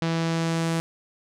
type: tone with low-pass filter sweep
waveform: sawtooth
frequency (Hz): 164.81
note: E3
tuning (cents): 0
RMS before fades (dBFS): -25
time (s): 0.02-0.8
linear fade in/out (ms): 0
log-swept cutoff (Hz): 4700 to 9500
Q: 1.1
effects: none